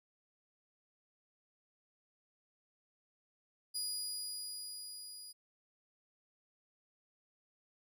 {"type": "tone with level ramp", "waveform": "25% pulse", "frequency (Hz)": 4900, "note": "D#8", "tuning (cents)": -27, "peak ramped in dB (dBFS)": [-31, -44], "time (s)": [3.74, 5.33], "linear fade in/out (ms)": 20, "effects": []}